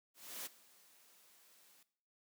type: noise with ADSR envelope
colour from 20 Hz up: white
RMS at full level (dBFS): -44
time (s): 0.14-1.83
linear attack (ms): 320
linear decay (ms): 17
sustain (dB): -22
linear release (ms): 4
effects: noise-tail reverb RT60 0.6 s tail -17 dB re dry + high-pass 200 Hz 12 dB/octave